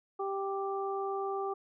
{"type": "harmonic tone", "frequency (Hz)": 392, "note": "G4", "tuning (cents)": 0, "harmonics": [1, 2, 3], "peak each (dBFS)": [-34, -37, -39], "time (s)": [0.19, 1.54], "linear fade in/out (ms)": 10, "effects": []}